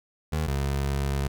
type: tone pair in turn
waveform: 25% pulse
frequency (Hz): 77.78 / 69.29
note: D#2 / C#2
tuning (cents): 0 / 0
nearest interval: major second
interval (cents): 200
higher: first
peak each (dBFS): -21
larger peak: neither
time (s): 0.32-0.47 / 0.47-1.28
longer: second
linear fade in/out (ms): 10
effects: none